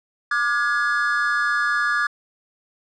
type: tone cluster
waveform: triangle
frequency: 1188 / 1432 / 1682 Hz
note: D6 / F6 / G#6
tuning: +20 / +43 / +22 cents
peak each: -22 / -22 / -20 dBFS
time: 0.31-2.07 s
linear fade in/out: 5 ms
effects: resampled to 22050 Hz